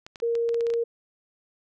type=clicks; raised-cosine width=0.2 ms; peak=-23 dBFS; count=10; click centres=0.065 / 0.158 / 0.201 / 0.353 / 0.491 / 0.544 / 0.608 / 0.668 / 0.702 / 0.738 s
type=tone; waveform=sine; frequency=466.2 Hz; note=A#4; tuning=in tune; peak=-22 dBFS; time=0.22-0.84 s; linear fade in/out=10 ms
effects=none